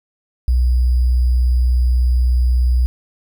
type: tone with sample-and-hold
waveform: sine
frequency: 61.74 Hz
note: B1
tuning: in tune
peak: -11 dBFS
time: 0.48-2.86 s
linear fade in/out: 0 ms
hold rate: 4900 Hz
effects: none